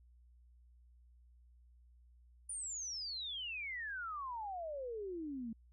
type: exponential sweep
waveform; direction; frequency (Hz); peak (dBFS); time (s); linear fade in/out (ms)
sine; down; 9560 to 217.6; -40; 2.49-5.53; 5
effects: added 60 Hz sine -61 dBFS peak until 5.72 s